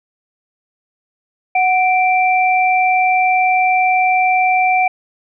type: tone pair together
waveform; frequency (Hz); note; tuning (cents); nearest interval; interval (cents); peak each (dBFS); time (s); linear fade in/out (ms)
sine; 740 / 2349; F#5 / D7; 0 / 0; octave + minor sixth; 2000; -12 / -16; 1.55-4.88; 5
effects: none

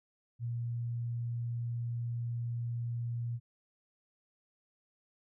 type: tone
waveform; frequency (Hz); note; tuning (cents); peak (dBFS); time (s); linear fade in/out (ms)
sine; 118.4; A#2; +27; -33; 0.39-3.4; 50
effects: none

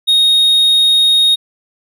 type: tone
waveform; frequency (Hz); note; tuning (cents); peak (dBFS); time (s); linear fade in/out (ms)
triangle; 3730; A#7; 0; -6; 0.07-1.36; 20
effects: none

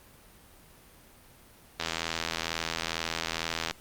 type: click train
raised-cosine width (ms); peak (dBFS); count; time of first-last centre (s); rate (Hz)
0.2; -12; 158; 1.8-3.71; 82.2
effects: pink hiss -55 dBFS RMS until 3.8 s + Opus 32 kbps

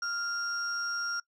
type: tone pair together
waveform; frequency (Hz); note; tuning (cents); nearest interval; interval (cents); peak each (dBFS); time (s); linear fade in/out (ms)
sine; 1396.9 / 5588; F6 / F8; 0 / 0; 2 octaves; 2400; -31 / -35; 0.02-1.2; 5
effects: noise-tail reverb RT60 0.1 s tail -24 dB re dry + tanh soft clip ceiling -23 dBFS

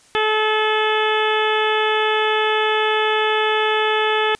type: harmonic tone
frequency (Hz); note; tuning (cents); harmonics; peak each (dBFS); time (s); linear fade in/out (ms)
431.9; A4; -32; 1 / 2 / 3 / 4 / 5 / 6 / 7 / 8; -20 / -22 / -24 / -24 / -29 / -27 / -28 / -28; 0.15-4.35; 0
effects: white hiss -52 dBFS RMS until 4.39 s + resampled to 22050 Hz

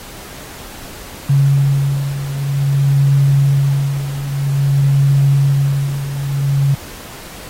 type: beating tone pair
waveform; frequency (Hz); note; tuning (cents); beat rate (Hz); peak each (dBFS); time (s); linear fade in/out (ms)
sine; 138.59 / 139.11; C#3 / C#3; 0 / +6; 0.52; -17 / -12; 1.29-6.75; 10
effects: pink hiss -34 dBFS RMS until 7.49 s + AAC 48 kbps

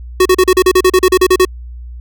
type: tone bursts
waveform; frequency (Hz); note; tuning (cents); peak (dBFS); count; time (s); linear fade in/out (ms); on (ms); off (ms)
square; 370; F#4; 0; -6; 14; 0.2-1.451; 5; 55; 37
effects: added 60 Hz sine -26 dBFS peak until 2 s

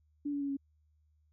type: tone with pitch steps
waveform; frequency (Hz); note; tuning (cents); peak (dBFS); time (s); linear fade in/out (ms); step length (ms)
sine; 289.3 / 285 / 280.7 / 276.6; D4 / C#4 / C#4 / C#4; -26 / +48 / +22 / -4; -32; 0.25-0.57; 10; 80
effects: added 76 Hz sine -67 dBFS peak until 1.32 s

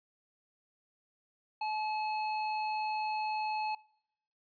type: tone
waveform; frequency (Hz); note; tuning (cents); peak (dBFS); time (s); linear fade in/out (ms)
square; 859; A5; -42; -33; 1.61-3.75; 5
effects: noise-tail reverb RT60 0.8 s tail -25 dB re dry + resampled to 11025 Hz

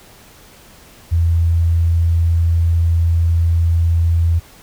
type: tone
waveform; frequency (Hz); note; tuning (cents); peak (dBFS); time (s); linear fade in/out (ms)
sine; 83.8; E2; +29; -11; 1.11-4.4; 20
effects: pink hiss -44 dBFS RMS until 4.62 s

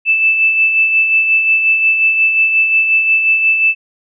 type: tone with tremolo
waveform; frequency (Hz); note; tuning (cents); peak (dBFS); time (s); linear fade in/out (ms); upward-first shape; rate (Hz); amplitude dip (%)
sine; 2637; E7; 0; -7; 0.05-3.75; 50; sine; 5.6; 45
effects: none

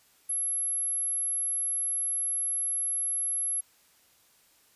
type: tone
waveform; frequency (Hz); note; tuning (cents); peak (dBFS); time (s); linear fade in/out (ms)
sine; 11120; F9; -9; -27; 0.29-3.61; 10
effects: white hiss -63 dBFS RMS until 4.75 s + resampled to 32000 Hz

